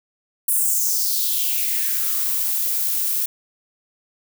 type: noise with high-pass filter sweep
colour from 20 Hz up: violet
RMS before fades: -21 dBFS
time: 0.48-3.26 s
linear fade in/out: 5 ms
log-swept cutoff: 10000 to 290 Hz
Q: 3.5
effects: none